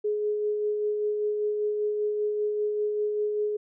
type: tone with tremolo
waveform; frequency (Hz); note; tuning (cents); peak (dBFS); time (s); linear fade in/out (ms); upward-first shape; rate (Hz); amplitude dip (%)
sine; 420; G#4; +19; -23; 0.04-3.57; 10; sine; 5.1; 30
effects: none